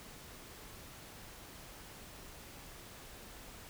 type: silence
effects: pink hiss -52 dBFS RMS until 3.69 s